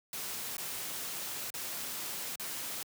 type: noise with dropouts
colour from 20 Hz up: white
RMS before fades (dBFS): -39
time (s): 0.13-2.83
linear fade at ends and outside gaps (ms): 2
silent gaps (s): 0.569-0.581 / 1.503-1.54 / 2.357-2.397
effects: high-pass 100 Hz 12 dB/octave